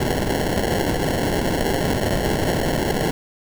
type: noise with sample-and-hold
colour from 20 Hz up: white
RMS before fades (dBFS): -21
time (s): 0-3.11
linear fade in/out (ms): 5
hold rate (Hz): 1225
effects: none